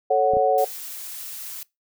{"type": "chord", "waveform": "sine", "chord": "F# minor", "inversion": "first", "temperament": "equal", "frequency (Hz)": [440, 554.4, 740], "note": ["A4", "C#5", "F#5"], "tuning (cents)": [0, 0, 0], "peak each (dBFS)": [-22, -20, -19], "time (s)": [0.1, 0.65], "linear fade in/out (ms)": 10}
{"type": "clicks", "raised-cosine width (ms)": 2, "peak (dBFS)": -18, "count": 2, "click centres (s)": [0.336, 0.369]}
{"type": "noise", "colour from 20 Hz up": "blue", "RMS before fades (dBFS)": -35, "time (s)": [0.58, 1.63], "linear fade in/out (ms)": 2}
{"effects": ["noise-tail reverb RT60 0.2 s tail -22 dB re dry"]}